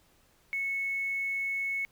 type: tone with quantisation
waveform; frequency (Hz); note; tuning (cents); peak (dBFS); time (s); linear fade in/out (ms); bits
sine; 2202; C#7; -12; -29; 0.53-1.85; 0; 9
effects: pink hiss -65 dBFS RMS until 1.91 s